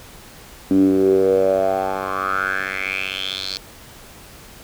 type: tone with band-pass filter sweep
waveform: 10% pulse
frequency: 95.5 Hz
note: G2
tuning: 45 cents flat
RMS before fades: -19 dBFS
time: 0.71-3.57 s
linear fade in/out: 0 ms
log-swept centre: 260 to 4500 Hz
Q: 6.3
effects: pink hiss -42 dBFS RMS until 4.63 s